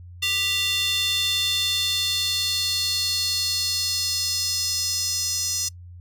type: tone with high-pass filter sweep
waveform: square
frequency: 394.6 Hz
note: G4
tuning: 11 cents sharp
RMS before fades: -24 dBFS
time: 0.22-5.69 s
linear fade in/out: 10 ms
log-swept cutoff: 3100 to 5700 Hz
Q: 4.2
effects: noise-tail reverb RT60 0.1 s tail -23 dB re dry + added 88 Hz sine -39 dBFS peak until 6 s